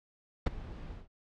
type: noise with ADSR envelope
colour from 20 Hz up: brown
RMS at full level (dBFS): -21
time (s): 0.46-1.08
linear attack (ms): 7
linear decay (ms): 16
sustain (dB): -22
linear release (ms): 150
effects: low-pass 4000 Hz 12 dB/octave